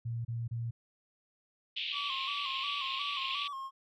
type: tone bursts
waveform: sine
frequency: 116.54 Hz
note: A#2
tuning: in tune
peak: -33 dBFS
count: 3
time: 0.05-0.71 s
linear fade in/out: 10 ms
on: 200 ms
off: 30 ms
type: band-pass noise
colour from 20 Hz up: white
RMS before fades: -37 dBFS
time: 1.76-3.48 s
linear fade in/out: 10 ms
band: 2500 to 3600 Hz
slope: 48 dB/octave
type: tone with vibrato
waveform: triangle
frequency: 1108.7 Hz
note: C#6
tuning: in tune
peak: -36 dBFS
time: 1.92-3.71 s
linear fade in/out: 50 ms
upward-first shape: square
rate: 2.8 Hz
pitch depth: 57 cents each way
effects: none